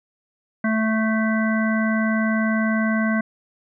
harmonic tone, 220 Hz, A3, in tune, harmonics 1 / 3 / 5 / 7 / 9, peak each -19 / -28 / -31 / -27 / -30 dBFS, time 0.64-3.21 s, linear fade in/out 5 ms, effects none

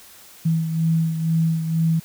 sine beating tone pair, 162.4 / 164.5 Hz, E3 / E3, -26 / -3 cents, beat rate 2.1 Hz, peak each -18 / -26 dBFS, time 0.45-2 s, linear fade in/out 10 ms, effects white hiss -46 dBFS RMS until 2.04 s

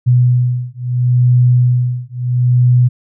sine beating tone pair, 123.47 / 124.21 Hz, B2 / B2, 0 / +10 cents, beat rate 0.74 Hz, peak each -12 dBFS, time 0.06-2.89 s, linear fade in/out 20 ms, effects none

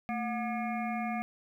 harmonic tone with a mistuned harmonic, 240.7 Hz, B3, 44 cents flat, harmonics 1 / 3 / 5 / 7 / 9 / 10, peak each -34 / -35 / -43 / -47 / -42 / -47 dBFS, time 0.09-1.22 s, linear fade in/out 0 ms, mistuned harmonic 1, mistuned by -140 cents, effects 11-bit

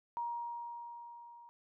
sine tone with level ramp, 945 Hz, A#5, 23 cents sharp, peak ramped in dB -34 to -53 dBFS, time 0.17-1.49 s, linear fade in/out 0 ms, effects none

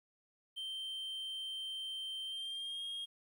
triangle tone with pitch glide, 3129 to 3249 Hz, G7 to G#7, -4 to -39 cents, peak -38 dBFS, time 0.56-3.06 s, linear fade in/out 20 ms, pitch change +65 cents, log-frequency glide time 2.25-2.83 s, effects 12-bit

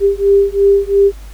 sine beating tone pair, 396.6 / 399.5 Hz, G4 / G4, +20 / +33 cents, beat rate 2.9 Hz, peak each -11 dBFS, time 0-1.12 s, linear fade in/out 50 ms, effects added 50 Hz sine -29 dBFS peak until 1.33 s + pink hiss -43 dBFS RMS until 1.33 s

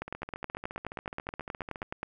two click trains, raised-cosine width 0.5 ms, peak -24 / -19 dBFS, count 26 / 20, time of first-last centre 0.08-1.828 / 0.02-2.031 s, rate 14.3 / 9.45 Hz, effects none

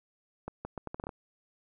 accelerating click train, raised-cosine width 1 ms, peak -23 dBFS, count 9, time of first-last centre 0.48-1.092 s, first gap 170 ms, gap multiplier 0.75, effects none

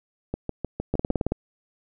two click trains, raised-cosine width 2 ms, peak -14 / -10 dBFS, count 6 / 8, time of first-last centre 0.34-1.107 / 0.94-1.32 s, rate 6.52 / 18.4 Hz, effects none

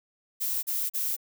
violet noise bursts, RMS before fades -29 dBFS, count 3, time 0.4-1.166 s, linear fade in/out 20 ms, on 230 ms, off 38 ms, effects none

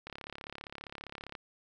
click train, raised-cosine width 0.3 ms, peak -26 dBFS, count 46, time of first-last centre 0.07-1.352 s, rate 35.1 Hz, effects none

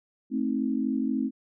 sine chord, A diminished, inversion none, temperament just, 220 / 264 / 316.8 Hz, A3 / C4 / Eb4, 0 / +16 / +31 cents, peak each -29 / -27 / -32 dBFS, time 0.3-1.31 s, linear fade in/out 50 ms, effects none

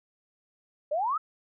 sine exponential sweep, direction up, 566 to 1338 Hz, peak -25 dBFS, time 0.91-1.18 s, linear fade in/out 10 ms, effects none

